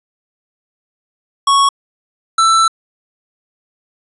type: tone pair in turn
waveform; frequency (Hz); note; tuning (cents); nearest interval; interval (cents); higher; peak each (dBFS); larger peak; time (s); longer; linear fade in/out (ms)
square; 1108.7 / 1329.2; C#6 / E6; 0 / +14; minor third; 314; second; -9; neither; 1.47-1.69 / 2.38-2.68; second; 5
effects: resampled to 24000 Hz + 8-bit